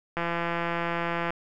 click train, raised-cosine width 0.5 ms, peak -14 dBFS, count 194, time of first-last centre 0.17-1.305 s, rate 170 Hz, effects none

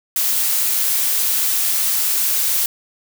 blue noise, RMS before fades -18 dBFS, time 0.16-2.66 s, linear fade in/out 2 ms, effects none

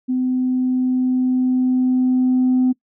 sine tone with level ramp, 254.8 Hz, C4, 46 cents flat, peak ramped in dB -16 to -11 dBFS, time 0.08-2.73 s, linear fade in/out 20 ms, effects noise-tail reverb RT60 0.1 s tail -22 dB re dry + tanh soft clip ceiling -10 dBFS

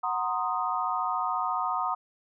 sine chord, C half-diminished seventh, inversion second, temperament equal, 740 / 932.3 / 1046.5 / 1244.5 Hz, Gb5 / Bb5 / C6 / Eb6, 0 / 0 / 0 / 0 cents, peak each -32 / -32 / -33 / -30 dBFS, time 0.03-1.95 s, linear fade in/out 10 ms, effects none

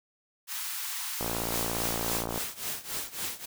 white high-pass noise, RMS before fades -35 dBFS, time 0.47-2.25 s, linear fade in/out 50 ms, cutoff 840 Hz, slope 48 dB/octave
click train, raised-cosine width 1 ms, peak -18 dBFS, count 68, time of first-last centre 1.21-2.377 s, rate 57.4 Hz
white noise with tremolo, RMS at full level -32 dBFS, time 1.51-3.46 s, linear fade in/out 10 ms, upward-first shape triangle, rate 3.6 Hz, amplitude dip 90%
effects none

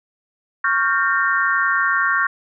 sine chord, G half-diminished seventh, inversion second, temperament equal with one note detuned, 1108.7 / 1396.9 / 1568 / 1828.4 Hz, Db6 / F6 / G6 / Bb6, 0 / 0 / 0 / -34 cents, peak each -21 dBFS, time 0.64-2.27 s, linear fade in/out 5 ms, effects none

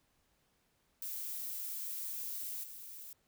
violet noise with level steps, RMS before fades -41 / -49 dBFS, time 1.02-3.13 s, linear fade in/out 2 ms, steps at 2.63 s, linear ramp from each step 10 ms, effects pink hiss -75 dBFS RMS until 3.27 s

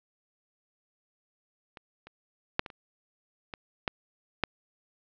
clicks, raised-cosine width 0.3 ms, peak -28 / -30 / -7 / -23 / -30 / -21 / -11 / -8 dBFS, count 8, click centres 1.772 / 2.07 / 2.594 / 2.662 / 2.702 / 3.538 / 3.878 / 4.437 s, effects low-pass 4000 Hz 12 dB/octave

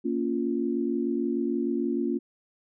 sine chord, Bb minor, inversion none, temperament just, 233.1 / 279.7 / 349.6 Hz, Bb3 / Db4 / F4, 0 / +16 / +2 cents, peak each -29 dBFS, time 0.04-2.19 s, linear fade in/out 20 ms, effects none

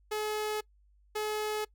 sawtooth tone pair in turn, 426.1 / 426.1 Hz, G#4 / G#4, +44 / +44 cents, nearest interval unison, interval 0 cents, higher neither, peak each -27 dBFS, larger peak neither, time 0.11-0.61 / 1.15-1.65 s, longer neither, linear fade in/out 10 ms, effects noise-tail reverb RT60 0.1 s tail -24 dB re dry + added 50 Hz sine -61 dBFS peak until 1.74 s

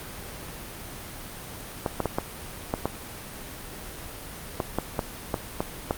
clicks, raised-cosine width 1 ms, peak -10 dBFS, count 12, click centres 1.862 / 2.003 / 2.057 / 2.185 / 2.739 / 2.856 / 4.602 / 4.786 / 4.992 / 5.342 / 5.605 / 5.909 s, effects pink hiss -39 dBFS RMS until 5.97 s + Opus 32 kbps

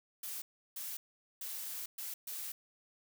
blue noise bursts at uneven times, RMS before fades -42 dBFS, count 5, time 0.23-0.42 / 0.76-0.97 / 1.41-1.86 / 1.98-2.14 / 2.27-2.52 s, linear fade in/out 5 ms, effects none

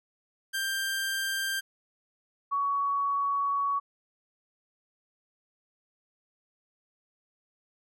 sawtooth / sine tone pair in turn, 1582 / 1122.9 Hz, G6 / C#6, +15 / +22 cents, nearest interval tritone, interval 593 cents, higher first, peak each -25 dBFS, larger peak neither, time 0.53-1.61 / 2.51-3.8 s, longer second, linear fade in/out 20 ms, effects none

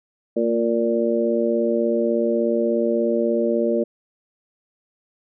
harmonic tone with a mistuned harmonic, 116.54 Hz, A#2, in tune, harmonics 2 / 3 / 4 / 5, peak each -23 / -23 / -23 / -23 dBFS, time 0.36-3.84 s, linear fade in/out 10 ms, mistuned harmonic 2, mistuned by -21 cents, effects none

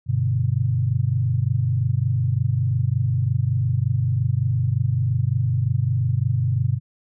sine chord, G major, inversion none, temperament equal, 98 / 123.47 / 146.83 Hz, G2 / B2 / D3, 0 / 0 / 0 cents, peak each -23 / -20 / -26 dBFS, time 0.06-6.8 s, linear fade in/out 50 ms, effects none

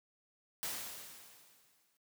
white noise with exponential decay, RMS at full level -38 dBFS, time 0.63-1.97 s, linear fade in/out 0 ms, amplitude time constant 290 ms, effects noise-tail reverb RT60 0.1 s tail -24 dB re dry + high-pass 100 Hz 12 dB/octave

